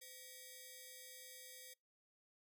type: ring-modulated tone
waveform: 5% pulse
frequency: 1396.9 Hz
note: F6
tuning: in tune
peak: -39 dBFS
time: 0.01-1.74 s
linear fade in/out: 10 ms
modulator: 884 Hz
effects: noise-tail reverb RT60 0.2 s tail -25 dB re dry